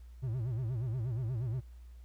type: tone with vibrato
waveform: triangle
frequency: 120 Hz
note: B2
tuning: 49 cents flat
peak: -30 dBFS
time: 0.22-1.61 s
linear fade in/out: 20 ms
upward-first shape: sine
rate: 8.4 Hz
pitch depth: 180 cents each way
effects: added 60 Hz sine -48 dBFS peak until 2.04 s + pink hiss -71 dBFS RMS until 2.04 s